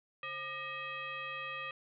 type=tone with frequency modulation; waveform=sine; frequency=1881 Hz; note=A#6; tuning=15 cents sharp; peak=-38 dBFS; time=0.23-1.71 s; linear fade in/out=2 ms; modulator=674 Hz; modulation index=1.6; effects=none